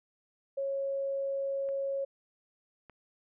sine tone, 549 Hz, C#5, 17 cents flat, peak -30 dBFS, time 0.57-2.05 s, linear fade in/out 10 ms
clicks, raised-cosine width 0.5 ms, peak -39 / -36 dBFS, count 2, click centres 1.689 / 2.897 s
effects none

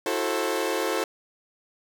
sawtooth chord, F# half-diminished seventh, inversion third, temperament equal with one note detuned, 329.6 / 370 / 440 / 531.8 Hz, E4 / F#4 / A4 / C5, 0 / 0 / 0 / +28 cents, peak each -27 / -27 / -25 / -26 dBFS, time 0.06-1.04 s, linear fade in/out 2 ms, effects none

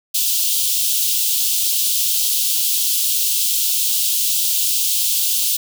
white high-pass noise, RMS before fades -18 dBFS, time 0.14-5.57 s, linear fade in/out 10 ms, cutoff 2900 Hz, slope 48 dB/octave, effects none

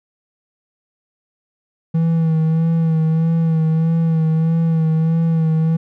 triangle tone with vibrato, 162.1 Hz, E3, 29 cents flat, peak -11 dBFS, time 1.94-5.77 s, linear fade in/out 10 ms, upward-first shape sine, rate 1.6 Hz, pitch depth 33 cents each way, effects none

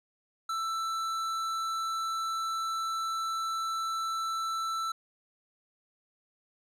sine tone with tanh clipping, 1328 Hz, E6, 12 cents sharp, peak -32 dBFS, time 0.49-4.92 s, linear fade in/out 5 ms, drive 14 dB, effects none

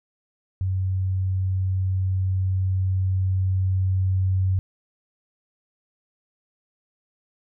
sine tone with level ramp, 94.1 Hz, F#2, 30 cents sharp, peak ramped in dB -21 to -18 dBFS, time 0.61-4.59 s, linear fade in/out 0 ms, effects none

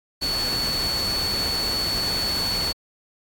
sine tone in noise, 4435 Hz, C#8, in tune, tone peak -23 dBFS, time 0.21-2.73 s, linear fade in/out 20 ms, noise pink, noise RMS -30 dBFS, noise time 0.21-2.73 s, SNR +4 dB, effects AAC 64 kbps

